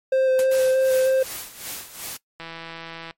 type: tone with vibrato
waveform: triangle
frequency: 523 Hz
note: C5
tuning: 1 cent flat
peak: -14 dBFS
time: 0.12-1.23 s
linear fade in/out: 5 ms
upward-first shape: square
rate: 3.2 Hz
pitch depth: 11 cents each way
type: noise with exponential decay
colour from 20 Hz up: white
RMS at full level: -28 dBFS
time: 0.39-0.53 s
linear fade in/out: 1 ms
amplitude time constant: 29 ms
type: noise with tremolo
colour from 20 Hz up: white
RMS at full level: -32 dBFS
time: 0.51-2.17 s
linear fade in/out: 5 ms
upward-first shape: sine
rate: 2.7 Hz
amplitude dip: 75%
type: click train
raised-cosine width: 0.3 ms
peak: -20 dBFS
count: 118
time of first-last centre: 2.4-3.109 s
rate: 165 Hz
effects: noise-tail reverb RT60 0.1 s tail -20 dB re dry + MP3 64 kbps